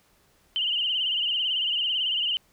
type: tone with vibrato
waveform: sine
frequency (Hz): 2960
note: F#7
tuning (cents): 0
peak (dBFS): -23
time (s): 0.56-2.37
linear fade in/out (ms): 0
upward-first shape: sine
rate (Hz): 18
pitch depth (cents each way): 88
effects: pink hiss -63 dBFS RMS until 2.52 s